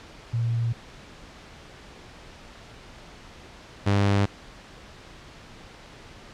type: tone pair in turn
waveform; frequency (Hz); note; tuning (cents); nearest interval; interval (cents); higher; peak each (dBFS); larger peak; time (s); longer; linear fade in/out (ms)
sine / sawtooth; 116.54 / 100.44; A#2 / G2; 0 / +43; minor third; 257; first; -22 / -15; second; 0.33-0.73 / 3.86-4.26; neither; 10
effects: pink hiss -46 dBFS RMS until 6.33 s + low-pass 5000 Hz 12 dB/octave